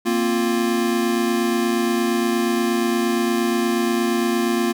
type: chord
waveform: square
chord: Bb suspended second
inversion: none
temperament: equal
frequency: 233.1 / 261.6 / 349.2 Hz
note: Bb3 / C4 / F4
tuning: 0 / 0 / 0 cents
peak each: -22 / -27 / -22 dBFS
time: 0.05-4.73 s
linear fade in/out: 20 ms
effects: none